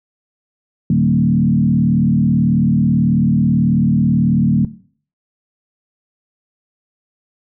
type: tone with frequency modulation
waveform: sine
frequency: 185 Hz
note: F#3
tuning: in tune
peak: -10 dBFS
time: 0.9-4.65 s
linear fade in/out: 2 ms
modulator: 38.3 Hz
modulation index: 1.5
effects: noise-tail reverb RT60 0.5 s tail -18 dB re dry